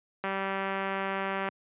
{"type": "click train", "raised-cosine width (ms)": 0.5, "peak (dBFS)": -17, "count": 243, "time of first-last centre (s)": [0.24, 1.487], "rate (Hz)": 194, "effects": ["high-pass 150 Hz 12 dB/octave", "resampled to 8000 Hz"]}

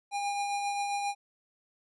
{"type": "tone with tremolo", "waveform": "square", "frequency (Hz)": 809, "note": "G#5", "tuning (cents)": -46, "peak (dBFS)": -29, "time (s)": [0.11, 1.15], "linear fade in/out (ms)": 50, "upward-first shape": "triangle", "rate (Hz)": 7.5, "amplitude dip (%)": 35, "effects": ["resampled to 24000 Hz"]}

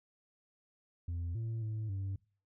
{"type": "tone with pitch steps", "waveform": "sine", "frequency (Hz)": [85.7, 113.3, 109, 97.1], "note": ["F2", "A#2", "A2", "G2"], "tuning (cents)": [-32, -49, -16, -16], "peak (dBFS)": -32, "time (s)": [1.08, 2.16], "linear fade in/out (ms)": 5, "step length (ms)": 270, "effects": ["noise-tail reverb RT60 0.4 s tail -24 dB re dry", "tanh soft clip ceiling -34 dBFS"]}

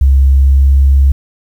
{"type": "tone with pitch glide", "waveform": "sine", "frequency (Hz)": [67.7, 68.45], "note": ["C#2", "C#2"], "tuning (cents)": [-40, -21], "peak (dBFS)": -3, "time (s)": [0.01, 1.12], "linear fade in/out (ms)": 5, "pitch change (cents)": 19, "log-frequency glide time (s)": [0.23, 0.71], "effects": ["tanh soft clip ceiling 0 dBFS", "7-bit"]}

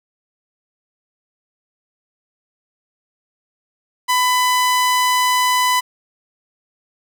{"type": "tone", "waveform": "sawtooth", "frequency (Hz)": 1000, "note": "B5", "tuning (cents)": 21, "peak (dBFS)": -10, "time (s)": [4.08, 5.81], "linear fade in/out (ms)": 20, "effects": []}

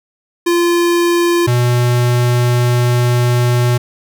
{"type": "tone pair in turn", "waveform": "square", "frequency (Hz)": [345.1, 122.01], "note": ["F4", "B2"], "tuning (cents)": [-21, -21], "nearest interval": "octave + tritone", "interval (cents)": 1800, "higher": "first", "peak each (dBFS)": -11, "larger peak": "neither", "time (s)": [[0.46, 1.47], [1.47, 3.78]], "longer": "second", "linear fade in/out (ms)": 10, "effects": []}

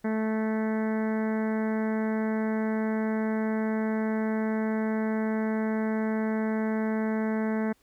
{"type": "harmonic tone", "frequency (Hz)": 218.8, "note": "A3", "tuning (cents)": -9, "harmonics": [1, 2, 3, 4, 5, 6, 7, 8, 9, 10], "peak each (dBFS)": [-26, -33, -37, -40, -45, -48, -43, -45, -45, -51], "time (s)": [0.04, 7.73], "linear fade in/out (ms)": 10, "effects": ["pink hiss -66 dBFS RMS until 7.82 s"]}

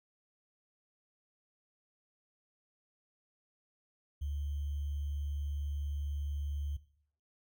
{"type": "tone with sample-and-hold", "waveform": "sine", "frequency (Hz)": 72.2, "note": "D2", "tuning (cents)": -29, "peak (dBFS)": -34, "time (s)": [4.21, 6.77], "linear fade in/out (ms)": 10, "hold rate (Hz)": 3150, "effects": ["noise-tail reverb RT60 0.6 s tail -17 dB re dry"]}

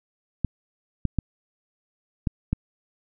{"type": "clicks", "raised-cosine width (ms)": 5, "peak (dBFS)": -10, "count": 5, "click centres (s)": [0.447, 1.053, 1.187, 2.272, 2.53], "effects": []}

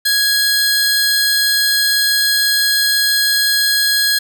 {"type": "tone pair together", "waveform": "sawtooth", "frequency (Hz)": [1661.2, 4186], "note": ["G#6", "C8"], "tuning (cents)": [0, 0], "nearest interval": "octave + major third", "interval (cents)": 1600, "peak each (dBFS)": -12, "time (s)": [0.05, 4.19], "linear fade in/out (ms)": 10, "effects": ["8-bit"]}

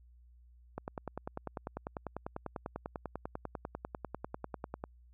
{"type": "click train", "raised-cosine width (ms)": 1, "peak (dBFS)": -24, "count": 42, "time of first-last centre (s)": [0.78, 4.839], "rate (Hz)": 10.1, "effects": ["added 60 Hz sine -57 dBFS peak until 5.13 s"]}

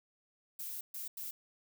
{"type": "noise bursts at uneven times", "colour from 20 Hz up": "violet", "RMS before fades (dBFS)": -42, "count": 3, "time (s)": [[0.59, 0.81], [0.94, 1.08], [1.17, 1.31]], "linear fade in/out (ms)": 5, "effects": []}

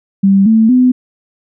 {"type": "tone with pitch steps", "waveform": "sine", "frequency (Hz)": [195.6, 222.1, 252.2], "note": ["G3", "A3", "B3"], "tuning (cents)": [-4, 16, 36], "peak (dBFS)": -5, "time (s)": [0.23, 0.92], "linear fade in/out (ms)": 10, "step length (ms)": 230, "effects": []}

